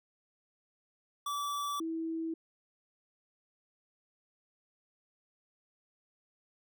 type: tone pair in turn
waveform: square / sine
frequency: 1155 / 325.7 Hz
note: D6 / E4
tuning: -29 / -21 cents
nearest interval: octave + minor seventh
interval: 2192 cents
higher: first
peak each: -34 / -33 dBFS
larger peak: second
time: 1.26-1.8 / 1.8-2.34 s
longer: neither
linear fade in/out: 5 ms
effects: none